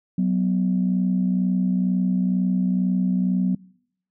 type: tone pair together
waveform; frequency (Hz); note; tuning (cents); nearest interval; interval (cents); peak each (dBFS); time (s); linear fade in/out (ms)
sine; 185.57 / 247.7; F#3 / B3; +5 / +5; perfect fourth; 500; -18 / -24; 0.18-3.55; 5
effects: noise-tail reverb RT60 0.7 s tail -25 dB re dry + tanh soft clip ceiling -11 dBFS